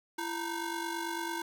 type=ring-modulated tone; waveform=25% pulse; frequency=625 Hz; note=D#5; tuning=8 cents sharp; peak=-27 dBFS; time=0.18-1.42 s; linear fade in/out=5 ms; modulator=288 Hz; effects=none